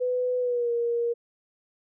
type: tone with pitch glide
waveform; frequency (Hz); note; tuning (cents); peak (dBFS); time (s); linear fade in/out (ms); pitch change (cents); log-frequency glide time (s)
sine; 499.2 to 471.2; B4 to A#4; +19 to +19; -23; 0-1.14; 20; -100; 0.39-0.71
effects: none